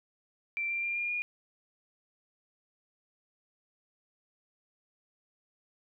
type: tone with pitch steps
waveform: sine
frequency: 2349 / 2369 / 2390 / 2411 / 2432 Hz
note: D7 / D7 / D7 / D7 / D#7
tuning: 0 / +14 / +30 / +45 / -40 cents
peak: -30 dBFS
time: 0.57-1.22 s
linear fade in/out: 0 ms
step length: 130 ms
effects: none